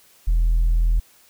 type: tone with tanh clipping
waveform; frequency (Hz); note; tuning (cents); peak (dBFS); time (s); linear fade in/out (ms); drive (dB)
triangle; 41.2; E1; 0; -15; 0.27-1; 10; 6
effects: white hiss -54 dBFS RMS until 1.29 s